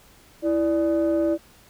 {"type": "tone pair together", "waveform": "sine", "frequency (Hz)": [329.8, 587.3], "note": ["E4", "D5"], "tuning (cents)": [1, 0], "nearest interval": "minor seventh", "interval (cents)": 999, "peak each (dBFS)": [-19, -21], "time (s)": [0.42, 1.38], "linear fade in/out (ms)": 50, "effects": ["tanh soft clip ceiling -15 dBFS", "pink hiss -53 dBFS RMS until 1.69 s"]}